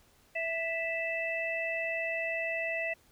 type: harmonic tone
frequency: 659.3 Hz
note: E5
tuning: in tune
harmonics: 1 / 3 / 4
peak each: -35 / -35 / -35 dBFS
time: 0.35-2.94 s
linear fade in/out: 10 ms
effects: pink hiss -64 dBFS RMS until 3.11 s